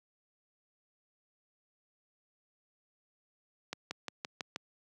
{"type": "accelerating click train", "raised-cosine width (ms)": 0.2, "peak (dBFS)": -19, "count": 6, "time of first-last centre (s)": [3.73, 4.561], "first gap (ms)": 180, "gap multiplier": 0.96, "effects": ["high-pass 150 Hz 12 dB/octave"]}